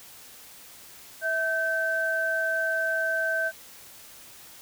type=tone pair together; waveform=sine; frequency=650.4 / 1547 Hz; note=E5 / G6; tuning=-23 / -23 cents; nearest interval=octave + minor third; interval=1500 cents; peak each=-29 / -25 dBFS; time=1.21-3.52 s; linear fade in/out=50 ms; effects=white hiss -48 dBFS RMS until 4.61 s